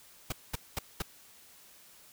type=noise bursts; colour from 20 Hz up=pink; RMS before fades=-33 dBFS; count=4; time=0.3-1.022 s; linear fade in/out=5 ms; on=23 ms; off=210 ms; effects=white hiss -57 dBFS RMS until 2.12 s